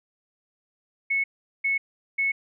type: tone bursts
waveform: sine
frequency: 2200 Hz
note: C#7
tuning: 14 cents flat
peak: -21 dBFS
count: 3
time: 1.1-2.32 s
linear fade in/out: 10 ms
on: 140 ms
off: 400 ms
effects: none